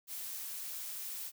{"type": "noise", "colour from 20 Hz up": "blue", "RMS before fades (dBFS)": -42, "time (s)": [0.07, 1.32], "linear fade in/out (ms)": 50, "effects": []}